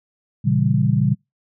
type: chord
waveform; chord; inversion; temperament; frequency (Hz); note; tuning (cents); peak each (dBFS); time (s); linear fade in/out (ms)
sine; A# diminished seventh; none; equal with one note detuned; 116.54 / 138.59 / 164.81 / 197.36; A#2 / C#3 / E3 / G3; 0 / 0 / 0 / +12; -20 / -18 / -23 / -21; 0.44-1.15; 20
effects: noise-tail reverb RT60 0.2 s tail -26 dB re dry